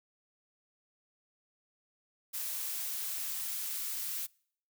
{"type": "noise with high-pass filter sweep", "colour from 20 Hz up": "blue", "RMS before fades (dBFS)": -37, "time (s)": [2.33, 4.27], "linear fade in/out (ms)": 20, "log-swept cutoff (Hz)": [380, 1300], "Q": 0.81, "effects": ["noise-tail reverb RT60 0.6 s tail -26 dB re dry"]}